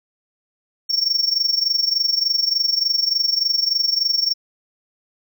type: tone with amplitude modulation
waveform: triangle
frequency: 5480 Hz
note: F8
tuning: 34 cents flat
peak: -12 dBFS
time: 0.89-4.34 s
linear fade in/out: 20 ms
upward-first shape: sine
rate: 23.4 Hz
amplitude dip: 80%
effects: none